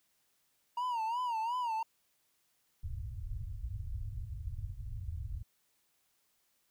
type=tone with vibrato; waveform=triangle; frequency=940 Hz; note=A#5; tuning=14 cents sharp; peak=-30 dBFS; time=0.77-1.83 s; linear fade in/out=5 ms; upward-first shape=sine; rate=2.8 Hz; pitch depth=120 cents each way
type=low-pass noise; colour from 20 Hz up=white; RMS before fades=-40 dBFS; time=2.83-5.43 s; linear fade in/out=5 ms; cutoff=110 Hz; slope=48 dB/octave
effects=white hiss -75 dBFS RMS until 6.7 s